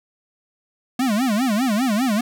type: tone with vibrato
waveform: square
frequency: 233.1 Hz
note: A#3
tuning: in tune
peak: -18 dBFS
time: 0.99-2.21 s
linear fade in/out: 5 ms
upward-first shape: sine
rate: 5 Hz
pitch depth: 250 cents each way
effects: none